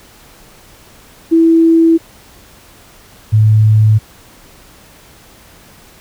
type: tone pair in turn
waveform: sine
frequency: 328.7 / 108.12 Hz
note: E4 / A2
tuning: -5 / -30 cents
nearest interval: octave + perfect fifth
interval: 1925 cents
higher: first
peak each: -5 dBFS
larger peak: neither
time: 1.31-1.98 / 3.32-3.99 s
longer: neither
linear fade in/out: 20 ms
effects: pink hiss -42 dBFS RMS until 6 s